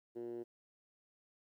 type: tone with band-pass filter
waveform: 10% pulse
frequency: 118.6 Hz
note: A#2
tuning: 30 cents sharp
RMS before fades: -44 dBFS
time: 0.15-0.44 s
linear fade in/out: 20 ms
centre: 360 Hz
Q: 4.7
effects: 13-bit